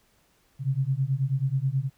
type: beating tone pair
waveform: sine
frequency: 130 / 139.3 Hz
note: C3 / C#3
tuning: -11 / +9 cents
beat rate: 9.3 Hz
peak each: -26 dBFS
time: 0.59-1.9 s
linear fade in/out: 50 ms
effects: pink hiss -65 dBFS RMS until 1.97 s